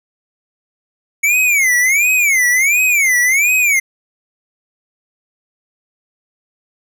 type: tone with vibrato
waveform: square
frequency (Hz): 2217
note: C#7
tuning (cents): 0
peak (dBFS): -11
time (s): 1.23-3.8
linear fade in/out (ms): 10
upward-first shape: sine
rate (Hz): 1.4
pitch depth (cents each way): 230
effects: none